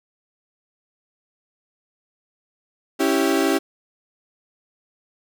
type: chord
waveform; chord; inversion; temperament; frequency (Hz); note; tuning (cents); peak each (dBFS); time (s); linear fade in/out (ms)
35% pulse; C# diminished; none; equal; 277.2 / 329.6 / 392; C#4 / E4 / G4; 0 / 0 / 0; -20; 2.99-3.59; 20
effects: none